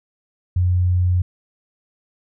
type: tone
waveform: sine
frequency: 90 Hz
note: F#2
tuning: 47 cents flat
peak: -14 dBFS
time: 0.56-1.22 s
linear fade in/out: 5 ms
effects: none